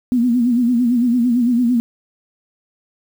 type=tone with vibrato; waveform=sine; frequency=241.7 Hz; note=B3; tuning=37 cents flat; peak=-12 dBFS; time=0.12-1.8 s; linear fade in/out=0 ms; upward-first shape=sine; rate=8.9 Hz; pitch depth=84 cents each way; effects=7-bit